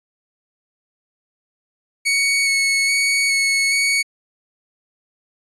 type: tone with vibrato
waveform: sawtooth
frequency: 2217 Hz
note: C#7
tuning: in tune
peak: -12 dBFS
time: 2.05-4.03 s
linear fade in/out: 20 ms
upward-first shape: square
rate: 1.2 Hz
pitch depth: 12 cents each way
effects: resampled to 24000 Hz